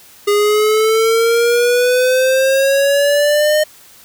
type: exponential sweep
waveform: square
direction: up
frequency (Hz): 408.5 to 614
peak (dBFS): -11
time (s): 0.27-3.64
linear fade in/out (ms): 10
effects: white hiss -43 dBFS RMS until 4.04 s